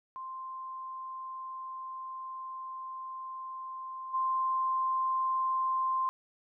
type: tone with level steps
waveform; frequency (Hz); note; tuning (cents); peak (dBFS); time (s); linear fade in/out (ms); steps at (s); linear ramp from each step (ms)
sine; 1046.5; C6; 0; -38 / -27; 0.16-6.09; 0; 4.13; 20
effects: none